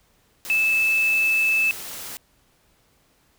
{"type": "tone in noise", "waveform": "sine", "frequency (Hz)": 2622, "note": "E7", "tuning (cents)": -10, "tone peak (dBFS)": -17, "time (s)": [0.5, 1.71], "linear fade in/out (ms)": 0, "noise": "white", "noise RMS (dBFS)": -35, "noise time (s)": [0.45, 2.17], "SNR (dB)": 15, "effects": ["pink hiss -62 dBFS RMS until 3.38 s"]}